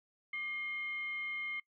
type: tone with frequency modulation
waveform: sine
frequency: 2133 Hz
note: C7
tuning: 33 cents sharp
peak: -36 dBFS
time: 0.33-1.6 s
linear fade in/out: 5 ms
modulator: 949 Hz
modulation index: 0.35
effects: noise-tail reverb RT60 0.1 s tail -23 dB re dry